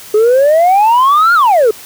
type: exponential two-way sweep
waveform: sine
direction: up then down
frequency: 414.7 to 1442 to 414.7 Hz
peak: -3 dBFS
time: 0.14-1.71 s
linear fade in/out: 5 ms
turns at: 1.34 s
effects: tanh soft clip ceiling -4 dBFS + white hiss -33 dBFS RMS until 1.85 s